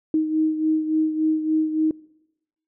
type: beating tone pair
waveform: sine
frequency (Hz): 312.8 / 316.3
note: D#4 / D#4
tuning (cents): +9 / +29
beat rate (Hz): 3.5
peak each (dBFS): -19 / -26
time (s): 0.14-1.91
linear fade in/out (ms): 2
effects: noise-tail reverb RT60 0.9 s tail -23 dB re dry